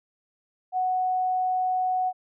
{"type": "tone", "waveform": "sine", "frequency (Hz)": 740, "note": "F#5", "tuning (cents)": 0, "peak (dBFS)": -22, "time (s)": [0.72, 2.13], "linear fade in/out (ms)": 50, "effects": []}